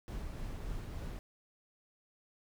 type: noise with tremolo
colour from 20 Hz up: brown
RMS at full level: -40 dBFS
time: 0.08-1.19 s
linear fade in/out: 0 ms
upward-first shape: triangle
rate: 3.4 Hz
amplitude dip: 25%
effects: none